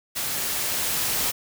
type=noise with level ramp; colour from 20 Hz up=white; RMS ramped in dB=-28 to -24 dBFS; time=0.15-1.32 s; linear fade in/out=20 ms; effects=none